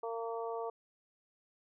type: harmonic tone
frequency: 229.2 Hz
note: A#3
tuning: 29 cents flat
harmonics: 2 / 3 / 4 / 5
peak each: -38 / -42 / -44 / -46 dBFS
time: 0.03-0.7 s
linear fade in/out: 5 ms
effects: none